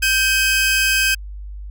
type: tone pair together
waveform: sawtooth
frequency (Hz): 1568 / 2540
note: G6 / D#7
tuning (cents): 0 / +35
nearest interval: minor sixth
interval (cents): 835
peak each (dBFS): -14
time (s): 0.02-1.15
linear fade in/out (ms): 10
effects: added 50 Hz sine -29 dBFS peak until 1.7 s